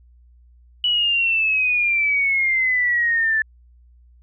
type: exponential sweep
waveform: sine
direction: down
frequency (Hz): 2960 to 1747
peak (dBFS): -16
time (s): 0.84-3.42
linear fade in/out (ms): 2
effects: added 60 Hz sine -48 dBFS peak until 4.22 s